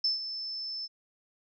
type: tone with ADSR envelope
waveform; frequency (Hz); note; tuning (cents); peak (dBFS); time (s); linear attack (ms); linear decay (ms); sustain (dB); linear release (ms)
sine; 5274; E8; 0; -23; 0.04-0.88; 5; 140; -11; 33
effects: none